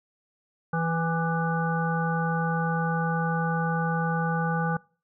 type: harmonic tone with a mistuned harmonic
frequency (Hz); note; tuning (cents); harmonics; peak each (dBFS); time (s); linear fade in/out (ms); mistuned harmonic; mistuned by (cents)
164.81; E3; 0; 1 / 3 / 5 / 7 / 9; -26 / -33 / -31 / -34 / -32; 0.73-4.77; 5; 7; +46
effects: noise-tail reverb RT60 0.4 s tail -24 dB re dry